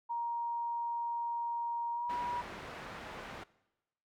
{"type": "tone with pitch glide", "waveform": "sine", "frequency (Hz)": [940, 967], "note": ["A#5", "B5"], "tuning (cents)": [14, -37], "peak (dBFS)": -33, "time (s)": [0.09, 2.42], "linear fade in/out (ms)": 20, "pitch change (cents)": 49, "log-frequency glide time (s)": [1.93, 2.13]}
{"type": "low-pass noise", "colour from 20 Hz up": "white", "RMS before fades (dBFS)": -46, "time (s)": [2.09, 3.44], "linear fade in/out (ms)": 10, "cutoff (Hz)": 1600, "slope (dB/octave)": 12}
{"effects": ["noise-tail reverb RT60 1.0 s tail -21 dB re dry"]}